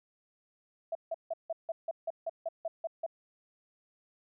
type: tone bursts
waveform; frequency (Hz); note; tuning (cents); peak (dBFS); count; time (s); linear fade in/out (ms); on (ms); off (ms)
sine; 659.3; E5; 0; -31; 12; 0.92-3.064; 5; 32; 160
effects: none